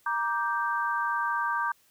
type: chord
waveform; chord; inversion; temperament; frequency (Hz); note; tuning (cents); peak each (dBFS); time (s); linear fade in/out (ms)
sine; G minor; first; just; 940.8 / 1176 / 1568; Bb5 / D6 / G6; +16 / +2 / 0; -30; 0.06-1.72; 5
effects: white hiss -64 dBFS RMS until 1.9 s